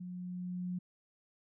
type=tone with level ramp; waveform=sine; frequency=180 Hz; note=F#3; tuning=47 cents flat; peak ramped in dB=-41 to -34 dBFS; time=0-0.79 s; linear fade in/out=10 ms; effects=none